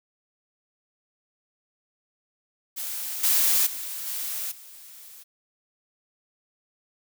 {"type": "noise with level steps", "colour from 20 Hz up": "blue", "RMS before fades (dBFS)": [-32, -21, -34, -31, -46], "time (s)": [2.76, 5.24], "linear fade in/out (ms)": 20, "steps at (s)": [3.23, 3.66, 4.06, 4.51], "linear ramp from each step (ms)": 10, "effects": []}